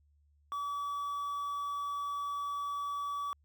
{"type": "tone with quantisation", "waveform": "triangle", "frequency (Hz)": 1145, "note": "D6", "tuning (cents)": -44, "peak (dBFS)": -32, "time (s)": [0.52, 3.33], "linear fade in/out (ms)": 0, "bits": 10, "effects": ["added 73 Hz sine -65 dBFS peak until 3.44 s"]}